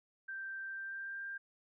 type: tone with pitch glide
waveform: sine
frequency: 1568 to 1590.8 Hz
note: G6 to G6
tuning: 0 to +25 cents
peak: -40 dBFS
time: 0.28-1.38 s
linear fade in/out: 10 ms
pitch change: +25 cents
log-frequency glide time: 0.66-1.25 s
effects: none